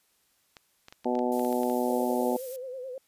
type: clicks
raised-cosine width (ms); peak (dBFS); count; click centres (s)
0.2; -28; 11; 0.568 / 0.884 / 0.925 / 1.045 / 1.153 / 1.191 / 1.395 / 1.449 / 1.527 / 1.633 / 1.699
type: harmonic tone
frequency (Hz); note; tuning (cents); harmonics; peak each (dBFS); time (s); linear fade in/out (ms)
123.47; B2; 0; 2 / 3 / 4 / 5 / 6 / 7; -29 / -31 / -32 / -33 / -34 / -34; 1.05-2.37; 10
type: noise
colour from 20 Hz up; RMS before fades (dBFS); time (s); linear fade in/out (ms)
violet; -41; 1.32-2.56; 0
type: tone with vibrato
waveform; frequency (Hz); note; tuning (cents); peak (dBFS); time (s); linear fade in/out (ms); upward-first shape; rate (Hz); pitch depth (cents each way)
sine; 515; C5; -28; -35; 1.88-2.98; 2; sine; 9.4; 73
effects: white hiss -69 dBFS RMS until 3.07 s + resampled to 32000 Hz